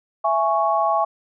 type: chord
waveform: sine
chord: C# minor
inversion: first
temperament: just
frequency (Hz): 665.2 / 831.5 / 1108.7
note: E5 / G#5 / C#6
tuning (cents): +16 / +2 / 0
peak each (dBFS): -21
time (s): 0.24-1.05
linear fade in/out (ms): 10
effects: none